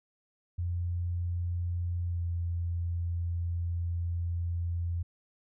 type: tone with pitch glide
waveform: sine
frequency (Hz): 87.31 to 85.81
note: F2 to F2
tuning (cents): 0 to -30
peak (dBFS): -29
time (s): 0.58-5.03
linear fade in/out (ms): 10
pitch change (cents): -30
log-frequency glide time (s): 2.06-2.22
effects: none